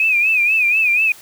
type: tone with vibrato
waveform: sine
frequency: 2506 Hz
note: D#7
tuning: 12 cents sharp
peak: -12 dBFS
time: 0-1.12 s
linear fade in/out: 2 ms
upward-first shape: sine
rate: 4.1 Hz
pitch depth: 100 cents each way
effects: white hiss -42 dBFS RMS until 1.21 s